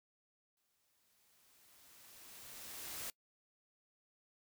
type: noise with exponential growth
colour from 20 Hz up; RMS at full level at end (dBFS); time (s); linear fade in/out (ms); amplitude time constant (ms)
white; -43; 0.57-3.1; 1; 550
effects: noise-tail reverb RT60 0.1 s tail -24 dB re dry